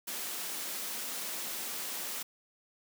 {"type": "high-pass noise", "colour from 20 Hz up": "white", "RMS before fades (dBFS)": -38, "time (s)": [0.07, 2.23], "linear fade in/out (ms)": 10, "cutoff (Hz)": 170, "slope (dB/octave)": 48, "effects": []}